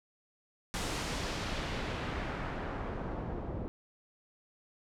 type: noise with low-pass filter sweep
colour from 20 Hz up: pink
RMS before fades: -37 dBFS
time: 0.74-3.68 s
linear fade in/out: 0 ms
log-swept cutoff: 9200 to 570 Hz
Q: 0.8
effects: none